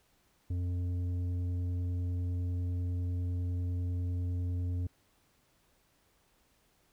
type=tone with tanh clipping; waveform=sine; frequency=89 Hz; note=F2; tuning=33 cents sharp; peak=-32 dBFS; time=0.5-4.87 s; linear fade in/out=5 ms; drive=8 dB; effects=pink hiss -70 dBFS RMS until 6.92 s